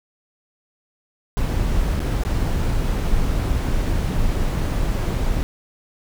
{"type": "noise with dropouts", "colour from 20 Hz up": "brown", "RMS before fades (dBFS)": -20, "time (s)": [1.37, 5.43], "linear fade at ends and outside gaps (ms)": 0, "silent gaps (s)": [[1.993, 2.003], [2.236, 2.25]], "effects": []}